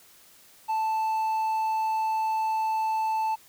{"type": "tone", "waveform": "triangle", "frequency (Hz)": 880, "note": "A5", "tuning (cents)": 0, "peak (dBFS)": -22, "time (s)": [0.68, 3.36], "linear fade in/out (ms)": 20, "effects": ["white hiss -55 dBFS RMS until 3.48 s"]}